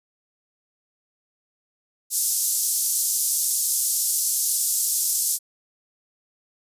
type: band-pass noise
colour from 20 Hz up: white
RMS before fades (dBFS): -23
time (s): 2.1-5.39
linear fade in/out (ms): 50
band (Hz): 5700 to 13000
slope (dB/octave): 24
effects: resampled to 32000 Hz